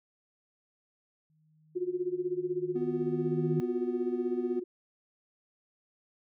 sine tone with exponential growth, 155.56 Hz, D#3, in tune, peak -27 dBFS, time 1.3-3.6 s, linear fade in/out 0 ms, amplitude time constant 500 ms
sine tone with tremolo, 360.6 Hz, F#4, 45 cents flat, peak -26 dBFS, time 1.75-4.64 s, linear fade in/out 20 ms, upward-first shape sine, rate 16 Hz, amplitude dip 85%
triangle tone, 248 Hz, B3, 7 cents sharp, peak -32 dBFS, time 2.75-4.6 s, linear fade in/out 10 ms
effects none

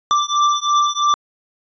square beating tone pair, 1174.7 / 1177.7 Hz, D6 / D6, 0 / +4 cents, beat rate 3 Hz, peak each -18 dBFS, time 0.11-1.14 s, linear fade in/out 0 ms, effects resampled to 16000 Hz

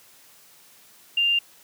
sine tone, 2794 Hz, F7, in tune, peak -18 dBFS, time 1.17-1.39 s, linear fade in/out 5 ms, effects white hiss -53 dBFS RMS until 1.63 s + high-pass 100 Hz 12 dB/octave

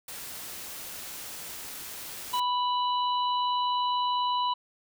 white noise, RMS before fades -40 dBFS, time 0.08-2.4 s, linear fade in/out 5 ms
harmonic tone, 987.8 Hz, B5, in tune, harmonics 1 / 3 / 4, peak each -25 / -35 / -37 dBFS, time 2.33-4.54 s, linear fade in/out 10 ms
effects none

